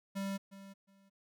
square tone with echo, 196 Hz, G3, in tune, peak -36 dBFS, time 0.15-0.38 s, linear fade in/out 20 ms, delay 360 ms, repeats 2, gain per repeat -14 dB, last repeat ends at 1.1 s, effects none

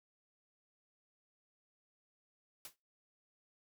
white noise with exponential decay, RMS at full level -44 dBFS, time 2.65-2.76 s, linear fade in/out 1 ms, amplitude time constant 22 ms, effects noise-tail reverb RT60 0.3 s tail -26 dB re dry

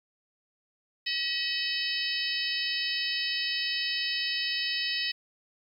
harmonic tone with a mistuned harmonic, 641 Hz, E5, 49 cents flat, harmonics 3 / 4 / 5 / 6 / 7 / 8, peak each -35 / -35 / -35 / -35 / -35 / -35 dBFS, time 1.06-5.12 s, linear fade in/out 10 ms, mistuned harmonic 5, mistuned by -85 cents, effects 10-bit

